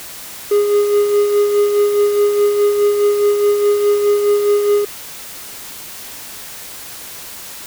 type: tone with tremolo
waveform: triangle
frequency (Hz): 411.3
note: G#4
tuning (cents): -17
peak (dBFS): -7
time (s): 0.51-4.85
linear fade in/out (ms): 5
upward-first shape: sine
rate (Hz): 4.8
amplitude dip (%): 45
effects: white hiss -32 dBFS RMS until 7.66 s